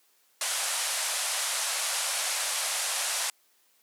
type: band-pass noise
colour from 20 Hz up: white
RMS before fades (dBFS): -30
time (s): 0.41-3.3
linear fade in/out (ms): 2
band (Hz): 540 to 11000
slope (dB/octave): 48
effects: white hiss -66 dBFS RMS until 3.82 s + high-pass 300 Hz 12 dB/octave